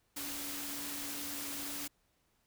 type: tone in noise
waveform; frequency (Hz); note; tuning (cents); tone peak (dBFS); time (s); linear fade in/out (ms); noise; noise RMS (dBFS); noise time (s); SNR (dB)
sine; 285.3; C#4; +50; -47; 0.16-1.88; 10; white; -41; 0.16-1.88; -9
effects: pink hiss -75 dBFS RMS until 2.46 s